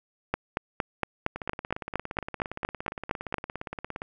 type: two click trains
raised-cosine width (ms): 0.5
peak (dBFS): -10 / -19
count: 14 / 47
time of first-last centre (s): 0.34-3.342 / 1.36-4.019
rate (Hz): 4.33 / 17.3
effects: none